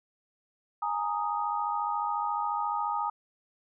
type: chord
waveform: sine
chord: Ab suspended second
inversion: none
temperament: equal with one note detuned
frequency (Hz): 830.6 / 924.8 / 1244.5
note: Ab5 / Bb5 / Eb6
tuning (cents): 0 / -14 / 0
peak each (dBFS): -32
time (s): 0.82-3.1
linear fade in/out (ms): 5
effects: none